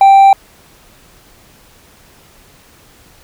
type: tone with hard clipping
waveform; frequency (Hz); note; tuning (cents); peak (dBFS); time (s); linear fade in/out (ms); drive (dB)
sine; 784; G5; 0; -3; 0.01-0.33; 2; 2
effects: pink hiss -45 dBFS RMS until 3.23 s